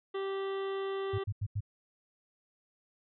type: harmonic tone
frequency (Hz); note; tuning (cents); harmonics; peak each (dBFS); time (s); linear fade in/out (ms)
389.8; G4; -10; 1 / 2 / 3 / 4 / 5 / 7 / 8 / 9 / 10; -33 / -47 / -43 / -54 / -49 / -55 / -54 / -54 / -64; 0.14-1.24; 10
type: tone bursts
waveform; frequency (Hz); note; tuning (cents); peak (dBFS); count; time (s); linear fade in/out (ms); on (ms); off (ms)
sine; 102.5; G#2; -22; -30; 4; 1.13-1.607; 10; 54; 87
effects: none